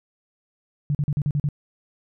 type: tone bursts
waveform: sine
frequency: 145.5 Hz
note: D3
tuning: 16 cents flat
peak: -19 dBFS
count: 7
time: 0.9-1.488 s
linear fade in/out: 0 ms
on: 48 ms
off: 42 ms
effects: none